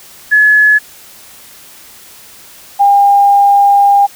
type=tone pair in turn; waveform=sine; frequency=1704 / 804.2 Hz; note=G#6 / G5; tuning=+44 / +44 cents; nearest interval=octave + minor second; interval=1300 cents; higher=first; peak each=-4 dBFS; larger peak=neither; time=0.31-0.79 / 2.79-4.07 s; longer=second; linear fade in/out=20 ms; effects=white hiss -37 dBFS RMS until 4.15 s